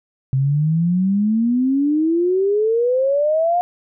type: exponential sweep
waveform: sine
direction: up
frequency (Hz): 130.4 to 719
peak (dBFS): -14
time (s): 0.33-3.61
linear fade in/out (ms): 0
effects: none